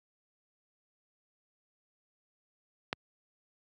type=click; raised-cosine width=0.3 ms; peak=-15 dBFS; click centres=2.929 s; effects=high-pass 80 Hz 12 dB/octave